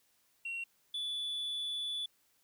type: tone pair in turn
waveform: sine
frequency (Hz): 2738 / 3457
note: F7 / A7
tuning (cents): -35 / -31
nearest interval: major third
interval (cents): 404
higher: second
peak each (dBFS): -35 / -32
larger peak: second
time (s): 0.45-0.64 / 0.94-2.06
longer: second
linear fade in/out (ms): 5
effects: tanh soft clip ceiling -34 dBFS + white hiss -72 dBFS RMS until 2.43 s